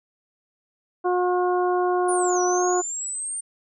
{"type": "harmonic tone", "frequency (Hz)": 360, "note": "F#4", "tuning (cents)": -47, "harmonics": [1, 2, 3, 4], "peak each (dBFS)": [-21, -24, -28, -35], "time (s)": [1.04, 2.82], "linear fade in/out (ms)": 20}
{"type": "linear two-way sweep", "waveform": "sine", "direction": "down then up", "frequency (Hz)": [9800, 5800, 8900], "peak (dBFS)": -27, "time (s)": [2.08, 3.41], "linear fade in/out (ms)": 10, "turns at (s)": 2.41}
{"effects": []}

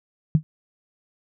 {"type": "tone with exponential decay", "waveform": "sine", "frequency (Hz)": 155.56, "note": "D#3", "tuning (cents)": 0, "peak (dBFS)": -9, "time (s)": [0.35, 0.43], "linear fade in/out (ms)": 0, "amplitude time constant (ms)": 17, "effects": []}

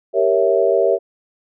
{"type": "chord", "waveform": "sine", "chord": "G diminished seventh", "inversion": "none", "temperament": "equal", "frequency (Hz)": [392, 466.2, 554.4, 659.3], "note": ["G4", "Bb4", "Db5", "Fb5"], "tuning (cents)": [0, 0, 0, 0], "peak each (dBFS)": -18, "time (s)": [0.13, 0.99], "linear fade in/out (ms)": 50, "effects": []}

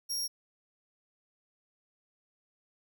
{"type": "tone", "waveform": "sawtooth", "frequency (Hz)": 5588, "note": "F8", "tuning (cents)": 0, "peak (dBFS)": -29, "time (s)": [0.09, 0.28], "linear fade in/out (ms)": 20, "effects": []}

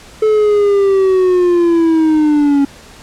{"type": "linear sweep", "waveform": "triangle", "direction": "down", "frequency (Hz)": [435.6, 277.2], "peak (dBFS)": -6, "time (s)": [0.22, 2.65], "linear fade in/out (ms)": 5, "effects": ["pink hiss -38 dBFS RMS until 3.02 s", "low-pass 9000 Hz 12 dB/octave"]}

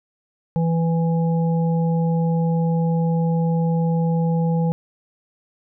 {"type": "harmonic tone", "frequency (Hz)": 165.6, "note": "E3", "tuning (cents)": 8, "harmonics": [1, 3, 5], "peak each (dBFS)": [-17, -27, -31], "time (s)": [0.56, 4.72], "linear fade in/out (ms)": 0, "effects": []}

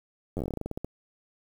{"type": "slowing click train", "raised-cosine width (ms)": 2, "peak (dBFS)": -19, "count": 16, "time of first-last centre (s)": [0.37, 0.846], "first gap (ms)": 10, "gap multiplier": 1.15, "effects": ["8-bit"]}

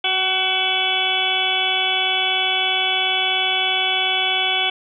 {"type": "harmonic tone with a mistuned harmonic", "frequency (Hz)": 377, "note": "F#4", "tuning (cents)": 32, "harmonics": [1, 2, 3, 4, 6, 7, 8, 9], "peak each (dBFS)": [-32, -25, -34, -29, -24, -27, -23, -22], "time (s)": [0.04, 4.7], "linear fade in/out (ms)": 5, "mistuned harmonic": 1, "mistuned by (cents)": -21, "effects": []}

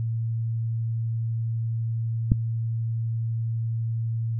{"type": "click", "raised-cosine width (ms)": 5, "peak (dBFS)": -6, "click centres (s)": 2.319, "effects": ["noise-tail reverb RT60 0.1 s tail -20 dB re dry", "added 114 Hz sine -24 dBFS peak until 4.39 s"]}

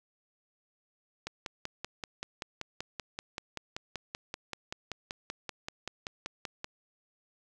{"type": "click train", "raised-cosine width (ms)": 0.2, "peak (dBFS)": -19, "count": 29, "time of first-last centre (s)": [1.27, 6.644], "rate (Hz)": 5.21, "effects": []}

